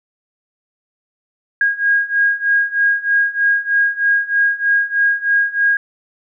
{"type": "beating tone pair", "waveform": "sine", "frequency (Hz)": [1632, 1635.2], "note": ["G#6", "G#6"], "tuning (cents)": [-31, -27], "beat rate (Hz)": 3.2, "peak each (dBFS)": [-17, -15], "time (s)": [1.61, 5.77], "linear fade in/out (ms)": 2, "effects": []}